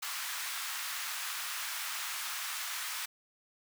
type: high-pass noise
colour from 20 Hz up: pink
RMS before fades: -38 dBFS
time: 0.02-3.06 s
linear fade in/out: 10 ms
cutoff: 1100 Hz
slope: 24 dB/octave
effects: none